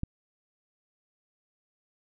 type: click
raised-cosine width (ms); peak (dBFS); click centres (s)
5; -18; 0.034
effects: none